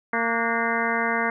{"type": "harmonic tone with a mistuned harmonic", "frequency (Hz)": 230.2, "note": "A#3", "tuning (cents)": -22, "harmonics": [1, 2, 3, 4, 5, 6, 7, 8, 9], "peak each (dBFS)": [-30, -30, -30, -30, -30, -30, -30, -30, -30], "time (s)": [0.13, 1.3], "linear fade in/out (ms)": 2, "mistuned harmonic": 6, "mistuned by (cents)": 82, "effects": []}